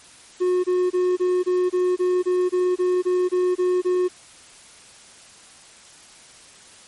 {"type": "tone bursts", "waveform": "triangle", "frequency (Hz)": 362.8, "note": "F#4", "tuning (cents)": -34, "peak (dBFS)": -15, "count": 14, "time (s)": [0.4, 4.085], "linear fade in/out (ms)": 20, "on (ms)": 240, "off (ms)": 25, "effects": ["white hiss -47 dBFS RMS until 6.87 s", "MP3 48 kbps"]}